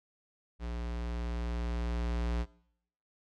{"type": "tone with level ramp", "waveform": "square", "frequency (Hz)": 58.8, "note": "A#1", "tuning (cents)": 16, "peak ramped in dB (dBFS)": [-36, -30], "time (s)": [0.59, 2.46], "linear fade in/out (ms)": 50, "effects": ["noise-tail reverb RT60 0.7 s tail -21 dB re dry", "low-pass 5000 Hz 12 dB/octave"]}